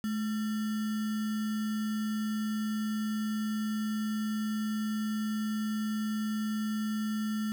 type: tone with sample-and-hold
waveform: sine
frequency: 215 Hz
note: A3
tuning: 40 cents flat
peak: -29 dBFS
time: 0.04-7.52 s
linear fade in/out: 0 ms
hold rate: 1575 Hz
effects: none